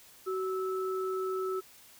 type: tone pair together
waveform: sine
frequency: 376.7 / 1308 Hz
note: F#4 / E6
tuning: +31 / -14 cents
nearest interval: octave + minor seventh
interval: 2155 cents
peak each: -31 / -37 dBFS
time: 0.26-1.61 s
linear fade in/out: 20 ms
effects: white hiss -56 dBFS RMS until 1.99 s